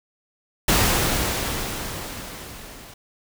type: noise with level ramp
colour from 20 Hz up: pink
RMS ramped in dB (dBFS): -17 to -43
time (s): 0.68-2.94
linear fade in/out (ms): 5
effects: none